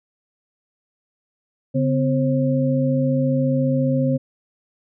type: tone cluster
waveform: sine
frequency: 140.4 / 254.9 / 535 Hz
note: C#3 / C4 / C5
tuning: +22 / -45 / +38 cents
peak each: -20 / -20 / -23 dBFS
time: 1.74-4.18 s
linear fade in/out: 20 ms
effects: none